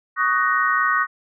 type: chord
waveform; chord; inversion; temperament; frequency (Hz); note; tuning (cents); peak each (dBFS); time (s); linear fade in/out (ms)
sine; D# minor seventh; third; just; 1120.1 / 1244.5 / 1493.4 / 1866.8; C#6 / D#6 / F#6 / A#6; +18 / 0 / +16 / +2; -22; 0.16-1.07; 50
effects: none